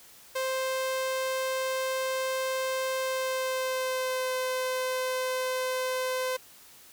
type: tone with pitch glide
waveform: sawtooth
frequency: 523.3 to 513.4 Hz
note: C5 to C5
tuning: 0 to -33 cents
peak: -24 dBFS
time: 0.35-6.37 s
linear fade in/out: 10 ms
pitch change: -33 cents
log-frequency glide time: 3-4.34 s
effects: white hiss -53 dBFS RMS until 6.92 s